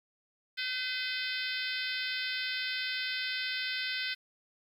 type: harmonic tone with a mistuned harmonic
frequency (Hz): 509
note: C5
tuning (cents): -48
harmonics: 3 / 4 / 5 / 6 / 7 / 8 / 9 / 10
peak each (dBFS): -38 / -39 / -40 / -41 / -41 / -42 / -43 / -43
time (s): 0.57-4.15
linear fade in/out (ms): 20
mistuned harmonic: 6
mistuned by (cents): +35
effects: 10-bit